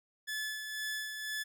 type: tone with tremolo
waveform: sawtooth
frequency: 1726 Hz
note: A6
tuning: 34 cents flat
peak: -31 dBFS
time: 0.27-1.44 s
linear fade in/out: 20 ms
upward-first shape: sine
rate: 2 Hz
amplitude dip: 45%
effects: none